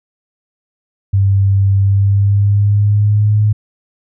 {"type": "tone with pitch glide", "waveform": "sine", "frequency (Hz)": [98.2, 105.86], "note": ["G2", "G#2"], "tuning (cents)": [4, 34], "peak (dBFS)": -8, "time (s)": [1.13, 3.53], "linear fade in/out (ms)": 10, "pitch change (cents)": 130, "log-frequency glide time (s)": [1.79, 3.41], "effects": []}